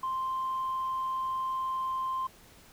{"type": "tone", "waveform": "sine", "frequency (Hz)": 1046.5, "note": "C6", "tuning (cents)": 0, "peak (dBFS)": -28, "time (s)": [0.03, 2.27], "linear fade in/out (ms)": 5, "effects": ["tanh soft clip ceiling -26 dBFS", "pink hiss -56 dBFS RMS until 2.72 s"]}